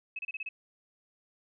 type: tone bursts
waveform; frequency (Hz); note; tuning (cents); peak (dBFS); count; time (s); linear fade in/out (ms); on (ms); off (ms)
sine; 2579; E7; -39; -34; 6; 0.16-0.49; 5; 30; 30
effects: none